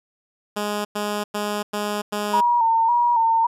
10% pulse tone bursts, 207.7 Hz, G#3, in tune, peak -15 dBFS, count 5, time 0.56-2.41 s, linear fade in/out 10 ms, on 290 ms, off 100 ms
sine tone with vibrato, 932 Hz, A#5, 1 cent flat, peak -15 dBFS, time 2.33-3.47 s, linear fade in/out 10 ms, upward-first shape square, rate 1.8 Hz, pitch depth 47 cents each way
effects resampled to 32000 Hz

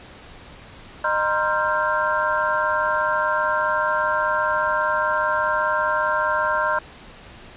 sine tone cluster, 613 / 943 / 1048 / 1380 / 1573 Hz, D#5 / A#5 / C6 / F6 / G6, -26 / +20 / +2 / -21 / +6 cents, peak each -25 dBFS, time 1.04-6.79 s, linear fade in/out 5 ms, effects pink hiss -43 dBFS RMS until 7.56 s + resampled to 8000 Hz

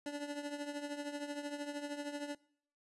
25% pulse tone with tremolo, 290 Hz, D4, 22 cents flat, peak -33 dBFS, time 0.06-2.35 s, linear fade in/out 2 ms, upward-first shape triangle, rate 13 Hz, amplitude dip 70%, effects noise-tail reverb RT60 0.6 s tail -22 dB re dry + resampled to 24000 Hz

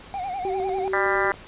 triangle tone with vibrato, 757 Hz, F#5, 39 cents sharp, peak -25 dBFS, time 0.14-0.88 s, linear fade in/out 0 ms, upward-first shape sine, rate 10 Hz, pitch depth 110 cents each way
sine tone, 382.1 Hz, G4, 44 cents flat, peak -25 dBFS, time 0.45-1.31 s, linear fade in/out 0 ms
click train, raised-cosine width 1 ms, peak -25 dBFS, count 9, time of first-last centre 0.6-1.341 s, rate 10.8 Hz
harmonic tone, 198.4 Hz, G3, 21 cents sharp, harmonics 3 / 4 / 5 / 6 / 7 / 8 / 9 / 10, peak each -29 / -29 / -29 / -29 / -29 / -29 / -29 / -29 dBFS, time 0.93-1.32 s, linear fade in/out 2 ms
effects pink hiss -44 dBFS RMS until 1.47 s + resampled to 8000 Hz

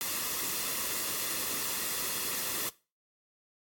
white noise with comb filter, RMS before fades -33 dBFS, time 0.01-2.69 s, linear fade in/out 0 ms, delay 1.3 ms, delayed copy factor -0.5, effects noise-tail reverb RT60 0.3 s tail -19 dB re dry + AAC 64 kbps

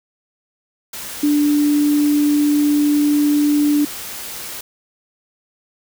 sine tone in noise, 293.7 Hz, D4, in tune, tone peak -12 dBFS, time 1.23-3.85 s, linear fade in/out 5 ms, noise white, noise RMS -30 dBFS, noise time 0.93-4.61 s, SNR +15 dB, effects none

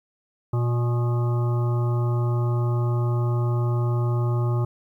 harmonic tone with a mistuned harmonic, 120 Hz, B2, 49 cents flat, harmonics 1 / 3 / 5 / 7 / 9 / 10, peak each -20 / -31 / -38 / -38 / -39 / -39 dBFS, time 0.53-4.65 s, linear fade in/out 5 ms, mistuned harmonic 10, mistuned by +47 cents, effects 10-bit

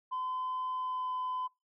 sine tone with pitch glide, 1021 to 1013.9 Hz, C6 to B5, -43 to +45 cents, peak -31 dBFS, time 0.11-1.48 s, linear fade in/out 20 ms, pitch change -12 cents, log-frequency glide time 0.73-1.13 s, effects noise-tail reverb RT60 0.2 s tail -22 dB re dry + tanh soft clip ceiling -30 dBFS

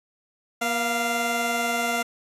15% pulse tone pair together, 238.1 / 694 Hz, A#3 / F5, +37 / -11 cents, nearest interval octave + perfect fifth, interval 1852 cents, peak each -22 / -18 dBFS, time 0.61-2.03 s, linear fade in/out 10 ms, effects resampled to 32000 Hz

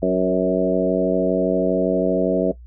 harmonic tone with a mistuned harmonic, 92.5 Hz, F#2, in tune, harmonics 2 / 3 / 4 / 5 / 6 / 7, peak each -23 / -23 / -23 / -23 / -23 / -23 dBFS, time 0.02-2.52 s, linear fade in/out 10 ms, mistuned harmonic 5, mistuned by +20 cents, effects noise-tail reverb RT60 0.1 s tail -18 dB re dry + added 60 Hz sine -38 dBFS peak until 2.66 s

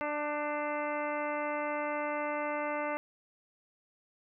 harmonic tone with a mistuned harmonic, 296 Hz, D4, 14 cents sharp, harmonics 1 / 2 / 3 / 4 / 5 / 6 / 7 / 8 / 9, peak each -40 / -35 / -38 / -40 / -43 / -50 / -41 / -53 / -48 dBFS, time 0.01-2.97 s, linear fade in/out 0 ms, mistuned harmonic 5, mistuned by +23 cents, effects none

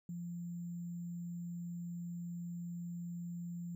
sine tone with sample-and-hold, 172.6 Hz, F3, 20 cents flat, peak -40 dBFS, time 0.09-3.75 s, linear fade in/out 2 ms, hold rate 7350 Hz, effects none

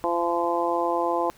harmonic tone, 171.4 Hz, F3, 32 cents flat, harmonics 2 / 3 / 4 / 5 / 6, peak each -28 / -28 / -28 / -28 / -28 dBFS, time 0.04-1.3 s, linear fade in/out 0 ms, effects pink hiss -54 dBFS RMS until 1.37 s

